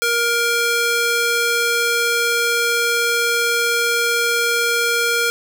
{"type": "tone with high-pass filter", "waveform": "square", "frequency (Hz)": 470.1, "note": "A#4", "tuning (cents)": 15, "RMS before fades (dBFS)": -18, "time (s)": [0.02, 5.3], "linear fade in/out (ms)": 0, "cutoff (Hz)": 1000, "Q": 0.83, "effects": []}